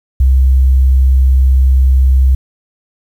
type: tone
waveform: sine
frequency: 65.41 Hz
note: C2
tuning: in tune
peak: -5 dBFS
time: 0.2-2.35 s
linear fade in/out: 5 ms
effects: 7-bit